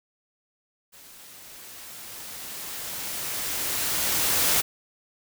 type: noise with level ramp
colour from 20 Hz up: white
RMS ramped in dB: -49 to -21 dBFS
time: 0.92-4.62 s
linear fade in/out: 20 ms
effects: none